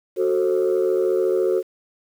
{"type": "chord", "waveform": "sine", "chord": "F# diminished", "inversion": "none", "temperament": "just", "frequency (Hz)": [370, 444, 532.8], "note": ["F#4", "A4", "C5"], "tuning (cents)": [0, 16, 31], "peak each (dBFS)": [-18, -21, -23], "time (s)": [0.16, 1.63], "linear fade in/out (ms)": 50, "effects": ["tanh soft clip ceiling -12 dBFS", "8-bit"]}